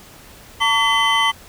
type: tone cluster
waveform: triangle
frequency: 903 / 1139 / 2021 / 3084 Hz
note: A5 / C#6 / B6 / G7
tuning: +45 / +47 / +39 / -29 cents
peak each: -18 dBFS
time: 0.6-1.32 s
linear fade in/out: 20 ms
effects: pink hiss -43 dBFS RMS until 1.48 s